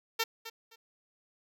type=tone with echo; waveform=5% pulse; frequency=453.4 Hz; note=A#4; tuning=48 cents flat; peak=-16 dBFS; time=0.19-0.24 s; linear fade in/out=10 ms; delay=260 ms; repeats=2; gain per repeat=-13 dB; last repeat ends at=0.76 s; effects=none